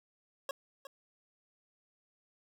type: tone with echo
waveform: 25% pulse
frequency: 548 Hz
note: C#5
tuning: 20 cents flat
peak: -31 dBFS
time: 0.49-0.51 s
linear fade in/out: 2 ms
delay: 360 ms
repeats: 1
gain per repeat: -11 dB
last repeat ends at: 0.87 s
effects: none